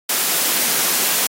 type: high-pass noise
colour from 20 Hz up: white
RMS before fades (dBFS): -18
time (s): 0.09-1.27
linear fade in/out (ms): 5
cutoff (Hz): 180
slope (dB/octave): 24
effects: AAC 48 kbps